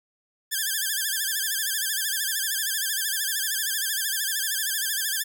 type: tone with vibrato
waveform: 5% pulse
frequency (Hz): 1661.2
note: G#6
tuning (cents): 0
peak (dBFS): -14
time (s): 0.51-5.24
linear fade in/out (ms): 20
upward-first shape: sine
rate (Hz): 13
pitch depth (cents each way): 120
effects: none